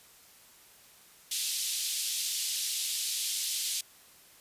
pink band-pass noise, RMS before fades -33 dBFS, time 1.31-3.81 s, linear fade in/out 5 ms, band 3300 to 13000 Hz, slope 24 dB/octave, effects white hiss -57 dBFS RMS until 4.4 s + resampled to 32000 Hz

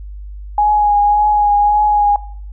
sine tone with vibrato, 830.6 Hz, G#5, in tune, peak -9 dBFS, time 0.58-2.16 s, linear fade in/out 2 ms, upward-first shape triangle, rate 1.8 Hz, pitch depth 24 cents each way, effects noise-tail reverb RT60 0.6 s tail -19 dB re dry + added 50 Hz sine -27 dBFS peak until 2.52 s

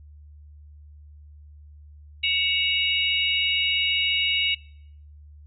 sine tone cluster, 2237 / 2663 / 2872 / 3785 Hz, C#7 / E7 / F7 / A#7, +15 / +17 / +48 / +26 cents, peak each -26 / -29 / -23 / -29 dBFS, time 2.23-4.55 s, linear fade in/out 10 ms, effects noise-tail reverb RT60 0.7 s tail -24 dB re dry + added 74 Hz sine -44 dBFS peak until 5.46 s

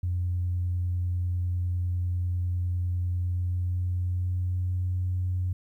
sine tone with pitch glide, 89 to 90.98 Hz, F2 to F#2, +33 to -29 cents, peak -24 dBFS, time 0.03-5.53 s, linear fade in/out 5 ms, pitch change +38 cents, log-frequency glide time 3.14-4.96 s, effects tanh soft clip ceiling -20 dBFS + 11-bit

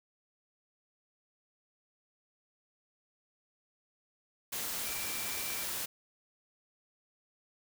sine tone in noise, 2343 Hz, D7, 5 cents flat, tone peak -45 dBFS, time 4.85-5.64 s, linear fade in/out 10 ms, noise white, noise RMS -37 dBFS, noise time 4.52-5.86 s, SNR -11 dB, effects none

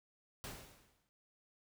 pink noise with exponential decay, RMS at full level -44 dBFS, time 0.44-1.09 s, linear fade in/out 0 ms, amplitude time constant 140 ms, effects none

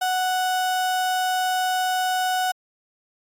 35% pulse tone, 740 Hz, F#5, in tune, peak -19 dBFS, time 0.01-2.52 s, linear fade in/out 10 ms, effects AAC 64 kbps

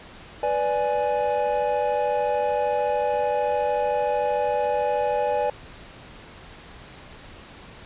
triangle chord, G# diminished, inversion first, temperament equal with one note detuned, 493.9 / 587.3 / 835.4 Hz, B4 / D5 / G#5, 0 / 0 / +10 cents, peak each -24 / -23 / -23 dBFS, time 0.43-5.5 s, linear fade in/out 2 ms, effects pink hiss -44 dBFS RMS until 7.85 s + resampled to 8000 Hz

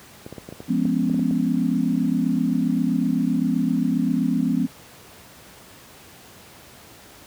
clicks, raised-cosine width 2 ms, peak -21 dBFS, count 11, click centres 0.264 / 0.326 / 0.382 / 0.489 / 0.525 / 0.604 / 0.854 / 1.098 / 1.144 / 1.194 / 1.31 s
sine chord, C# dominant seventh, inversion first, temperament just, 173.24 / 207.9 / 249.5 / 277.2 Hz, E#3 / G#3 / B3 / C#4, -14 / +2 / +18 / 0 cents, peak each -25 / -25 / -22 / -25 dBFS, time 0.68-4.67 s, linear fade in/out 20 ms
effects pink hiss -46 dBFS RMS until 7.26 s + high-pass 80 Hz 12 dB/octave

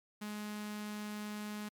sawtooth tone with notch filter, 209.9 Hz, G#3, 19 cents sharp, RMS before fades -42 dBFS, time 0.21-1.69 s, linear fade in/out 10 ms, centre 510 Hz, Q 1.1, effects MP3 96 kbps

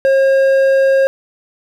sine tone with hard clipping, 539 Hz, C#5, 49 cents flat, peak -10 dBFS, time 0.05-1.07 s, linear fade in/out 0 ms, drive 6 dB, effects none

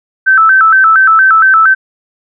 sine tone with vibrato, 1425 Hz, F6, 34 cents sharp, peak -3 dBFS, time 0.26-1.75 s, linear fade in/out 20 ms, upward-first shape square, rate 4.3 Hz, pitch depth 140 cents each way, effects none

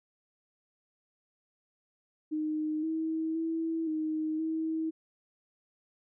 sine tone with pitch steps, 308.3 / 320.2 / 326.1 / 312.3 / 320 Hz, D#4 / D#4 / E4 / D#4 / D#4, -16 / +50 / -19 / +7 / +49 cents, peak -29 dBFS, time 2.31-4.91 s, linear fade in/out 20 ms, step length 520 ms, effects none

